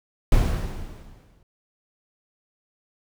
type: noise with exponential decay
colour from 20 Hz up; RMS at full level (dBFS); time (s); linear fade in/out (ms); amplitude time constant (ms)
brown; -17; 0.32-1.43; 2; 240
effects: none

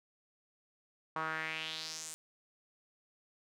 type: tone with band-pass filter sweep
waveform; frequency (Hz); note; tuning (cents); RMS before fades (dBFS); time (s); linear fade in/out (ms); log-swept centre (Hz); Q
sawtooth; 158.7; D#3; +35; -40; 1.16-2.14; 0; 1100 to 8500; 3.3
effects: none

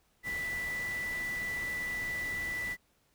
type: tone in noise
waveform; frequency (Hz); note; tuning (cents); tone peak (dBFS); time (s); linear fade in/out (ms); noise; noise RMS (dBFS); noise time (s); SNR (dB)
sine; 1975.5; B6; 0; -33; 0.23-2.77; 50; pink; -45; 0.23-2.77; +9
effects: pink hiss -71 dBFS RMS until 3.14 s

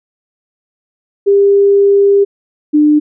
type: tone pair in turn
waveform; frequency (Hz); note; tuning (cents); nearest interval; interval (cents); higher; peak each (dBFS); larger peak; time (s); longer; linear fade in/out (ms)
sine; 399.9 / 299.6; G4 / D4; +35 / +35; perfect fourth; 500; first; -5; neither; 1.26-2.25 / 2.73-3; first; 20
effects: none

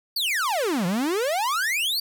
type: exponential two-way sweep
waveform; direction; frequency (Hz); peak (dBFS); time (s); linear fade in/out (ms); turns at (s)
45% pulse; down then up; 4736 to 167.1 to 4736; -22; 0.16-2; 5; 0.86
effects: none

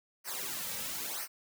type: noise with flanger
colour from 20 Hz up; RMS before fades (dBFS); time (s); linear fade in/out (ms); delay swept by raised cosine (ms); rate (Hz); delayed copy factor
white; -38; 0.24-1.28; 50; 0.27 to 2.87; 1; -0.85
effects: none

